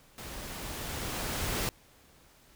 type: noise with level ramp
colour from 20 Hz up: pink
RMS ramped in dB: -43 to -31 dBFS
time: 0.18-1.69 s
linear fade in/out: 0 ms
effects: pink hiss -60 dBFS RMS until 2.55 s